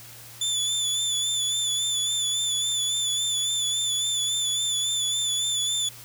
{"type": "tone with vibrato", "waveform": "25% pulse", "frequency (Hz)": 3492, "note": "A7", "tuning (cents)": -14, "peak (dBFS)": -19, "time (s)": [0.41, 5.89], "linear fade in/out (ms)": 5, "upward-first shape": "sine", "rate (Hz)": 3.6, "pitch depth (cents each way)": 37, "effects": ["added 117 Hz sine -50 dBFS peak until 6.04 s", "white hiss -45 dBFS RMS until 6.04 s"]}